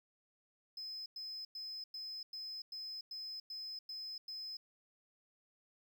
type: tone bursts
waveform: sine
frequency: 5100 Hz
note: D#8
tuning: 42 cents sharp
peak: -40 dBFS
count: 10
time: 0.77-4.57 s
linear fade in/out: 5 ms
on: 290 ms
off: 100 ms
effects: tanh soft clip ceiling -41 dBFS + 11-bit